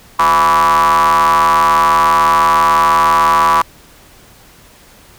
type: ring-modulated tone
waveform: square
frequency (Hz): 79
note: D#2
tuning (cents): +27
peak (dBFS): -6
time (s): 0.19-3.62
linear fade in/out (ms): 5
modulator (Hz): 1070
effects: pink hiss -43 dBFS RMS until 5.18 s